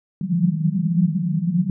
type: band-pass noise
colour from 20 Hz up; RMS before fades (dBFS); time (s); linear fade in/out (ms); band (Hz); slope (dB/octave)
white; -20; 0.21-1.7; 2; 160 to 190; 96
effects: none